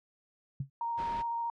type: tone with exponential decay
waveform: sine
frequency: 136.9 Hz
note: C#3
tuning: 21 cents flat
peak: -28 dBFS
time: 0.6-0.7 s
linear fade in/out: 5 ms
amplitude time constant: 21 ms
type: tone with vibrato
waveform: sine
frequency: 932.3 Hz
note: A#5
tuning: in tune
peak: -31 dBFS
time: 0.81-1.5 s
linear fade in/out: 2 ms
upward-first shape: square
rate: 14 Hz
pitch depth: 8 cents each way
type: noise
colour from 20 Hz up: pink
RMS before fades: -43 dBFS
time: 0.97-1.23 s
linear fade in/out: 20 ms
effects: low-pass 3000 Hz 12 dB/octave